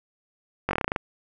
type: slowing click train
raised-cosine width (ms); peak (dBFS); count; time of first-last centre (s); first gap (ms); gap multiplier
0.5; -9; 10; 0.69-0.962; 20; 1.1
effects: none